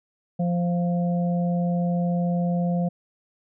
harmonic tone, 174.61 Hz, F3, in tune, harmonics 1 / 3 / 4, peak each -21 / -31 / -33 dBFS, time 0.39-2.89 s, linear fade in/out 10 ms, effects none

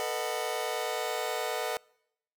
sawtooth chord, B dominant seventh, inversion third, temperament just, 444.5 / 493.9 / 617.4 / 740.8 Hz, A4 / B4 / D#5 / F#5, +18 / 0 / -14 / +2 cents, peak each -32 dBFS, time 0-1.77 s, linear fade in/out 0 ms, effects noise-tail reverb RT60 0.8 s tail -26 dB re dry

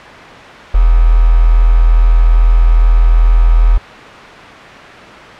sine tone with quantisation, 41.2 Hz, E1, in tune, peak -4 dBFS, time 0.74-3.78 s, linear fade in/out 10 ms, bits 4, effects white hiss -30 dBFS RMS until 5.39 s + low-pass 2000 Hz 12 dB/octave

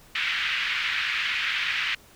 white band-pass noise, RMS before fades -27 dBFS, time 0.15-1.95 s, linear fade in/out 5 ms, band 1600 to 2900 Hz, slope 24 dB/octave, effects pink hiss -53 dBFS RMS until 2.15 s

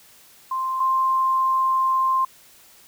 sine tone pair in turn, 1046.5 / 1050.9 Hz, C6 / C6, 0 / +7 cents, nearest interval unison, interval 7 cents, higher second, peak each -22 / -17 dBFS, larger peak second, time 0.51-0.8 / 0.8-2.25 s, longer second, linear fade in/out 5 ms, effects white hiss -51 dBFS RMS until 2.87 s

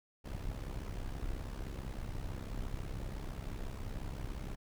brown noise with amplitude modulation, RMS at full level -37 dBFS, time 0.24-4.56 s, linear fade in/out 20 ms, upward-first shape sine, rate 66 Hz, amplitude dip 75%, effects none

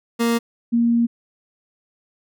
30% pulse / sine tone pair in turn, 233.1 / 234.5 Hz, A#3 / A#3, 0 / +11 cents, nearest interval unison, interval 11 cents, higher second, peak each -14 dBFS, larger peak neither, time 0.19-0.39 / 0.72-1.07 s, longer second, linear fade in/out 20 ms, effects none

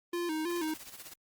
square tone with vibrato, 329.6 Hz, E4, in tune, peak -32 dBFS, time 0.13-0.74 s, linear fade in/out 5 ms, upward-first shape square, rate 3.1 Hz, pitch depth 90 cents each way
white noise with tremolo, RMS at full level -45 dBFS, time 0.49-1.14 s, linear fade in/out 10 ms, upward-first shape sine, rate 16 Hz, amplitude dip 75%
effects Opus 32 kbps

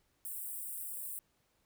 white high-pass noise, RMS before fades -42 dBFS, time 0.25-1.19 s, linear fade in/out 0 ms, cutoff 8000 Hz, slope 96 dB/octave, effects pink hiss -75 dBFS RMS until 1.65 s

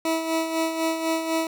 20% pulse tone with tremolo, 324.5 Hz, E4, 27 cents flat, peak -16 dBFS, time 0.05-1.47 s, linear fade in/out 2 ms, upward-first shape sine, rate 4 Hz, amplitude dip 55%, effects none

